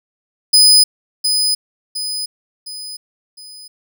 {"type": "tone with echo", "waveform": "35% pulse", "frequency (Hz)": 5000, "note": "D#8", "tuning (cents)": 8, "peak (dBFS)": -5, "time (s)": [0.53, 0.84], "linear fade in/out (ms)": 10, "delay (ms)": 710, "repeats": 4, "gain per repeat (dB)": -7, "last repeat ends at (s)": 3.68, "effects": []}